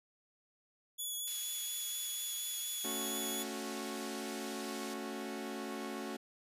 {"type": "tone with vibrato", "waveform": "5% pulse", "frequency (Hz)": 3400, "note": "G#7", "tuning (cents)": 40, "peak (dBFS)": -30, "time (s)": [0.98, 3.44], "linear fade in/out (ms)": 20, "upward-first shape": "triangle", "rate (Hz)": 4.2, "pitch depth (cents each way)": 14}
{"type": "band-pass noise", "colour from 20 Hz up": "pink", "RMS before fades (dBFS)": -50, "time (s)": [1.27, 4.94], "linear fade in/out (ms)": 5, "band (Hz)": [3200, 9700], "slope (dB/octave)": 12}
{"type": "chord", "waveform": "sawtooth", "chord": "F# minor", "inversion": "first", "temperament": "equal with one note detuned", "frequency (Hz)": [220, 277.2, 367], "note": ["A3", "C#4", "F#4"], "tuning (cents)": [0, 0, -14], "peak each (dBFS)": -40, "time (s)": [2.84, 6.17], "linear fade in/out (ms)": 10}
{"effects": ["resampled to 32000 Hz"]}